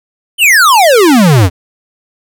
square exponential sweep, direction down, 3136 to 82 Hz, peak -4 dBFS, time 0.38-1.5 s, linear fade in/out 50 ms, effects none

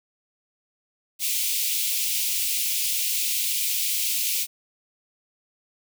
white high-pass noise, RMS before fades -25 dBFS, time 1.19-4.47 s, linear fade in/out 50 ms, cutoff 2300 Hz, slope 48 dB/octave, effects none

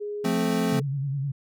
sine tone with pitch glide, 414.4 to 432 Hz, G#4 to A4, -4 to -32 cents, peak -29 dBFS, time 0-0.82 s, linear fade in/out 20 ms, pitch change +72 cents, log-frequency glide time 0.32-0.38 s
square chord, F major, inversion none, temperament equal, 174.61 / 220 / 261.6 Hz, F3 / A3 / C4, 0 / 0 / 0 cents, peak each -28 dBFS, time 0.24-0.8 s, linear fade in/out 10 ms
sine tone with vibrato, 138.59 Hz, C#3, in tune, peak -25 dBFS, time 0.72-1.32 s, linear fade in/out 10 ms, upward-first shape sine, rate 9.8 Hz, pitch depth 72 cents each way
effects none

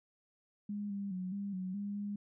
sine tone with pitch steps, 205.6 / 199.7 / 184 / 200.4 / 185.5 / 202.7 / 204.2 Hz, G#3 / G3 / F#3 / G3 / F#3 / G#3 / G#3, -17 / +32 / -9 / +38 / +5 / -42 / -29 cents, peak -36 dBFS, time 0.69-2.16 s, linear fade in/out 5 ms, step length 210 ms, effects none

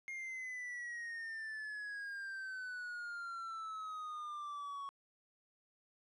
triangle exponential sweep, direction down, 2136 to 1108.7 Hz, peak -40 dBFS, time 0.08-4.89 s, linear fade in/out 0 ms, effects resampled to 24000 Hz + 13-bit

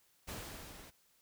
pink noise with level ramp, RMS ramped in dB -43 to -55 dBFS, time 0.27-0.91 s, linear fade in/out 20 ms, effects white hiss -71 dBFS RMS until 1.21 s

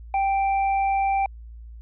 sine tone with hard clipping, 784 Hz, G5, in tune, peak -21 dBFS, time 0.14-1.26 s, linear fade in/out 2 ms, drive 6 dB, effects added 57 Hz sine -38 dBFS peak until 1.81 s + resampled to 8000 Hz

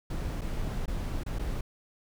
brown noise with dropouts, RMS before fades -32 dBFS, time 0.1-1.61 s, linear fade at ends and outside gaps 5 ms, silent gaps 0.411-0.416 / 0.859-0.878 / 1.235-1.262 / 1.387-1.393 s, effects none

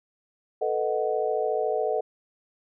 sine chord, B dominant seventh, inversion third, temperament equal, 440 / 493.9 / 622.3 / 740 Hz, A4 / B4 / D#5 / F#5, 0 / 0 / 0 / 0 cents, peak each -27 / -30 / -29 / -30 dBFS, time 0.61-2.01 s, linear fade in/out 10 ms, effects none

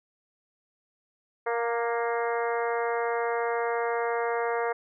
harmonic tone with a mistuned harmonic, 234.3 Hz, A#3, 9 cents sharp, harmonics 2 / 3 / 4 / 5 / 6 / 7 / 8 / 9, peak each -28 / -32 / -34 / -36 / -38 / -39 / -40 / -41 dBFS, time 1.46-4.73 s, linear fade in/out 10 ms, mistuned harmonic 4, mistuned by -21 cents, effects none

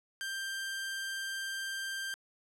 sawtooth tone, 1579 Hz, G6, 12 cents sharp, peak -32 dBFS, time 0.21-2.14 s, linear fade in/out 0 ms, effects low-pass 12000 Hz 12 dB/octave + 11-bit

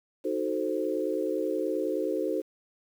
sine chord, D# diminished seventh, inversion none, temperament equal, 311.1 / 370 / 440 / 523.3 Hz, D#4 / F#4 / A4 / C5, 0 / 0 / 0 / 0 cents, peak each -32 dBFS, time 0.24-2.42 s, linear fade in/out 20 ms, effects 9-bit

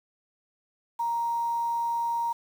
sine tone with quantisation, 935 Hz, A#5, 5 cents sharp, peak -25 dBFS, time 0.99-2.33 s, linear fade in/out 10 ms, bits 8, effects none

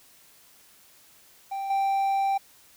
triangle tone with level steps, 784 Hz, G5, in tune, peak -27 / -20 dBFS, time 1.51-2.38 s, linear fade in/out 10 ms, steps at 1.7 s, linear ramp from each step 5 ms, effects white hiss -56 dBFS RMS until 2.76 s

